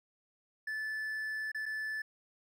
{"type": "tone with dropouts", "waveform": "triangle", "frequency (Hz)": 1744, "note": "A6", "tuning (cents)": -16, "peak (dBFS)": -33, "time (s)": [0.67, 2.02], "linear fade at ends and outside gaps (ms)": 5, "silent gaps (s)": [[1.518, 1.546], [1.657, 1.661]], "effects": []}